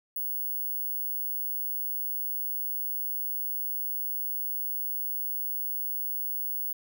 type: tone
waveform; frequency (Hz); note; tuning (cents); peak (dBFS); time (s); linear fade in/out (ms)
sine; 15680; B9; -14; -29; 0.16-6.73; 5
effects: none

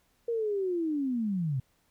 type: linear sweep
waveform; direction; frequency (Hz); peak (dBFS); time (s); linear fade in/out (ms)
sine; down; 474.5 to 123.1; -27; 0.28-1.6; 5
effects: pink hiss -70 dBFS RMS until 1.9 s

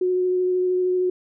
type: tone with vibrato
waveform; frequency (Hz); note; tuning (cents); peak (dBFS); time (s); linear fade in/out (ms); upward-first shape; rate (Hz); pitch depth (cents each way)
sine; 365.3; F#4; -22; -18; 0.01-1.1; 5; sine; 13; 11
effects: none

